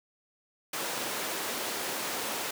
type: high-pass noise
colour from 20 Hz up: pink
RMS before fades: -34 dBFS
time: 0.73-2.51 s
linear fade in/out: 5 ms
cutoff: 350 Hz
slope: 12 dB/octave
effects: none